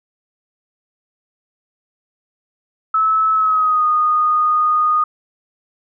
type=tone with pitch glide; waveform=sine; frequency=1300 to 1233.4 Hz; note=E6 to D#6; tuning=-24 to -16 cents; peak=-12 dBFS; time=2.94-5.04 s; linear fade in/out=5 ms; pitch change=-92 cents; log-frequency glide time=3.33-3.86 s; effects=none